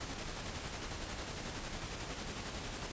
pink noise with tremolo, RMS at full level -41 dBFS, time 0-2.92 s, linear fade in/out 10 ms, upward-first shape square, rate 11 Hz, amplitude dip 30%, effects resampled to 16000 Hz

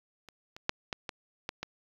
clicks, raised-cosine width 0.2 ms, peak -30 / -27 / -8 / -15 / -18 / -16 / -18 dBFS, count 7, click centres 0.287 / 0.565 / 0.694 / 0.928 / 1.092 / 1.491 / 1.63 s, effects low-pass 5000 Hz 12 dB/octave + 8-bit

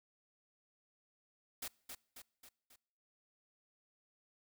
white noise with echo, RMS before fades -43 dBFS, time 1.62-1.68 s, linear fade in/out 5 ms, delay 270 ms, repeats 4, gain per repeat -5 dB, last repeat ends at 2.76 s, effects noise-tail reverb RT60 0.8 s tail -25 dB re dry

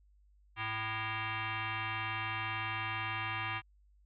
sine tone with frequency modulation, 548 Hz, C#5, 20 cents flat, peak -34 dBFS, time 0.56-3.62 s, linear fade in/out 50 ms, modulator 441 Hz, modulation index 5.5, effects added 50 Hz sine -62 dBFS peak until 4.05 s

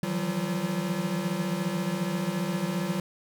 square tone cluster, 155.6 / 167.1 / 175.1 / 189.7 / 343.6 Hz, D#3 / E3 / F3 / F#3 / F4, 0 / +24 / +5 / +43 / -28 cents, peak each -38 / -37 / -34 / -31 / -37 dBFS, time 0.03-3 s, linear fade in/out 2 ms, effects none

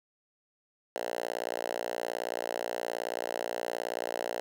5% pulse tone with high-pass filter, 58.8 Hz, A#1, 16 cents sharp, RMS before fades -35 dBFS, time 0.96-4.4 s, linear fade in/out 0 ms, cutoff 550 Hz, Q 2, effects none

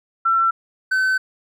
sine / triangle tone pair in turn, 1347 / 1525.6 Hz, E6 / G6, +37 / -47 cents, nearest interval major second, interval 216 cents, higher second, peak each -14 dBFS, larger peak neither, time 0.25-0.51 / 0.91-1.18 s, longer second, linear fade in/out 10 ms, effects none

